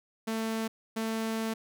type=tone pair in turn; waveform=sawtooth; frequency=223 / 223 Hz; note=A3 / A3; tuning=+23 / +23 cents; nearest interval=unison; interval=0 cents; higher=neither; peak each=-26 dBFS; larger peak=neither; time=0.27-0.68 / 0.96-1.54 s; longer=second; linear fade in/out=10 ms; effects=none